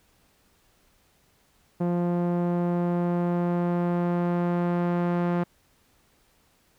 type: tone with low-pass filter sweep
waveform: sawtooth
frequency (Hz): 174.61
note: F3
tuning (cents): 0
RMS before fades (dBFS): -25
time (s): 1.8-5.44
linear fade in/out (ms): 10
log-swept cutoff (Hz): 740 to 1400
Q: 0.78
effects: pink hiss -64 dBFS RMS until 6.78 s